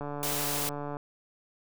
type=click train; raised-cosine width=1 ms; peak=-23 dBFS; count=140; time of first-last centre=0.01-0.969 s; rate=145 Hz
type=high-pass noise; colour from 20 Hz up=white; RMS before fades=-32 dBFS; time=0.23-0.69 s; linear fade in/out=0 ms; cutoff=350 Hz; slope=48 dB/octave
effects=none